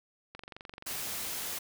click train, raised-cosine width 0.3 ms, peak -28 dBFS, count 15, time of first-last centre 0.35-0.953 s, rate 23.2 Hz
white noise, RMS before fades -37 dBFS, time 0.86-1.59 s, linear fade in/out 10 ms
effects none

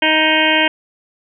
harmonic tone, 312.8 Hz, D#4, 9 cents sharp, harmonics 1 / 2 / 3 / 5 / 6 / 7 / 8 / 9 / 10, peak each -20 / -20 / -20 / -20 / -20 / -20 / -20 / -20 / -20 dBFS, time 0.02-0.68 s, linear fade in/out 5 ms, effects none

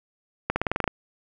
accelerating click train, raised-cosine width 0.5 ms, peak -8 dBFS, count 9, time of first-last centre 0.5-0.878 s, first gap 60 ms, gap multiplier 0.93, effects none

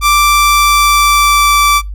sawtooth tone with pitch glide, 1174.7 to 1163.9 Hz, D6 to D6, 0 to -16 cents, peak -3 dBFS, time 0.01-1.82 s, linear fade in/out 50 ms, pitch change -16 cents, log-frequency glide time 0.14-1.58 s, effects noise-tail reverb RT60 0.2 s tail -24 dB re dry + added 50 Hz sine -20 dBFS peak until 1.94 s

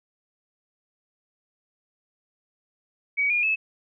sine tone with pitch steps, 2264 / 2426 / 2601 Hz, C#7 / D#7 / E7, +36 / -44 / -24 cents, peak -20 dBFS, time 3.17-3.56 s, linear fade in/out 20 ms, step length 130 ms, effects none

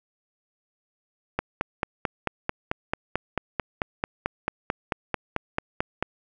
click train, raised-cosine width 0.5 ms, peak -9 dBFS, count 22, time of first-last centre 1.39-6.026 s, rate 4.53 Hz, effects none

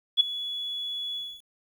sine tone with ADSR envelope, 3396 Hz, G#7, 38 cents sharp, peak -13 dBFS, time 0.17-1.42 s, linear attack 34 ms, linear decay 9 ms, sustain -17 dB, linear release 260 ms, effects 9-bit

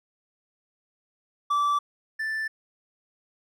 triangle tone pair in turn, 1161 / 1763.8 Hz, D6 / A6, -20 / +4 cents, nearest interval perfect fifth, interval 724 cents, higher second, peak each -19 / -25 dBFS, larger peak first, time 1.5-1.79 / 2.19-2.48 s, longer neither, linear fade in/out 10 ms, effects none

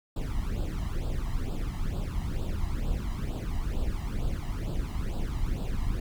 brown noise with flanger, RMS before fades -30 dBFS, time 0.16-6 s, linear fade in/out 5 ms, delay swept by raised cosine 0.24 to 1.03 ms, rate 2.2 Hz, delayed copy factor +0.8, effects none

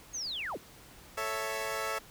sine linear sweep, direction down, 6645 to 85.2 Hz, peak -34 dBFS, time 0.13-0.58 s, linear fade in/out 20 ms
15% pulse chord, A major, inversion none, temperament equal, 440 / 554.4 / 659.3 Hz, A4 / C#5 / E5, 0 / 0 / 0 cents, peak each -31 dBFS, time 1.17-1.99 s, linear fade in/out 10 ms
effects pink hiss -54 dBFS RMS until 2.1 s

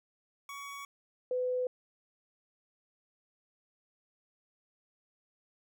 25% pulse / sine tone pair in turn, 1124 / 502.6 Hz, C#6 / B4, +24 / +30 cents, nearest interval octave + major second, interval 1394 cents, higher first, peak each -38 / -29 dBFS, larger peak second, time 0.49-0.85 / 1.31-1.67 s, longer neither, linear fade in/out 2 ms, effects none

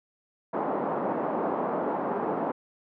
white band-pass noise, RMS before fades -29 dBFS, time 0.53-2.52 s, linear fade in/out 10 ms, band 190 to 940 Hz, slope 24 dB/octave, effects none

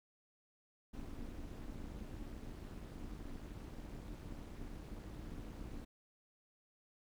brown noise with amplitude modulation, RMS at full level -44 dBFS, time 0.93-5.85 s, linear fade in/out 10 ms, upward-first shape sine, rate 260 Hz, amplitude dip 80%, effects none

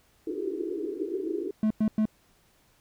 white band-pass noise, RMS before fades -32 dBFS, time 0.27-1.51 s, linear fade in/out 2 ms, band 300 to 430 Hz, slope 96 dB/octave
triangle tone bursts, 216.1 Hz, A3, 31 cents flat, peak -19 dBFS, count 3, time 1.63-2.055 s, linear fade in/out 2 ms, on 75 ms, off 100 ms
effects pink hiss -64 dBFS RMS until 2.8 s

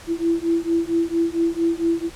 sine beating tone pair, 332 / 336.4 Hz, E4 / E4, +12 / +35 cents, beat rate 4.4 Hz, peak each -21 dBFS, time 0.07-2.1 s, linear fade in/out 50 ms, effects pink hiss -42 dBFS RMS until 2.15 s + low-pass 10000 Hz 12 dB/octave

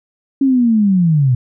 sine linear sweep, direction down, 277.2 to 120 Hz, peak -9 dBFS, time 0.41-1.35 s, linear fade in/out 5 ms, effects none

